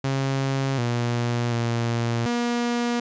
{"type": "tone with pitch steps", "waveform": "sawtooth", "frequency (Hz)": [135.4, 119.6, 117.2, 239.1], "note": ["C#3", "A#2", "A#2", "A#3"], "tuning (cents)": [-40, 45, 10, 44], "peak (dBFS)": -18, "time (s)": [0.04, 3], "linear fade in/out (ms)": 5, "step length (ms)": 740, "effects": ["resampled to 16000 Hz"]}